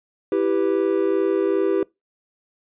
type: chord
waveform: triangle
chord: E minor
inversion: none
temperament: equal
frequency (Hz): 329.6 / 392 / 493.9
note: E4 / G4 / B4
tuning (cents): 0 / 0 / 0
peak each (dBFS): -21 / -18 / -23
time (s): 0.32-1.83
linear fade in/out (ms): 2
effects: noise-tail reverb RT60 0.2 s tail -24 dB re dry + resampled to 8000 Hz